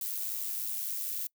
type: noise with amplitude modulation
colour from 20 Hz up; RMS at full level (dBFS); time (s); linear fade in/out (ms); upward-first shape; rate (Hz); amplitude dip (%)
violet; -33; 0.01-1.27; 2; sine; 104; 45
effects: noise-tail reverb RT60 0.1 s tail -25 dB re dry